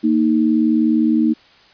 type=tone pair together; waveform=sine; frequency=231.3 / 311.1 Hz; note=A#3 / D#4; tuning=-13 / 0 cents; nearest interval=perfect fourth; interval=513 cents; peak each=-15 dBFS; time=0.03-1.34 s; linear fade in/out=20 ms; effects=white hiss -49 dBFS RMS until 1.73 s + resampled to 11025 Hz